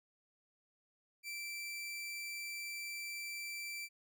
sawtooth tone, 2338 Hz, D7, 8 cents flat, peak -38 dBFS, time 1.23-3.89 s, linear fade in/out 50 ms, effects none

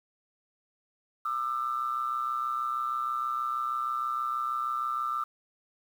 sine tone pair together, 1200 / 1326.3 Hz, D6 / E6, +37 / +10 cents, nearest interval major second, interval 173 cents, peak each -30 / -31 dBFS, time 1.25-5.24 s, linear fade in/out 5 ms, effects tanh soft clip ceiling -20 dBFS + 9-bit

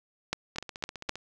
two click trains, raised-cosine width 0.2 ms, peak -11 / -22 dBFS, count 4 / 10, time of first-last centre 0.33-1.093 / 0.56-1.156 s, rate 3.93 / 15.1 Hz, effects none

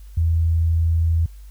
sine tone, 82.41 Hz, E2, in tune, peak -15 dBFS, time 0.17-1.26 s, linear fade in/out 5 ms, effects added 50 Hz sine -37 dBFS peak until 1.5 s + white hiss -57 dBFS RMS until 1.5 s

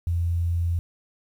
sine tone, 85.4 Hz, F2, 38 cents flat, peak -21 dBFS, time 0.07-0.79 s, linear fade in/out 0 ms, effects 9-bit

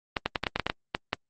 clicks, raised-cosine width 0.3 ms, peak -9 dBFS, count 11, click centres 0.168 / 0.26 / 0.358 / 0.437 / 0.468 / 0.56 / 0.597 / 0.666 / 0.699 / 0.949 / 1.131 s, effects Opus 24 kbps

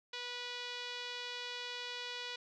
5% pulse tone with low-pass filter, 489.1 Hz, B4, 17 cents flat, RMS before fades -43 dBFS, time 0.13-2.36 s, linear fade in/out 5 ms, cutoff 3900 Hz, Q 1.7, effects none

